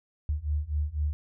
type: beating tone pair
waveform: sine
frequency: 72.7 / 76.7 Hz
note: D2 / D#2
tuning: -17 / -24 cents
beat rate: 4 Hz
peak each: -30 / -29 dBFS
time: 0.29-1.13 s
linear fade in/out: 0 ms
effects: none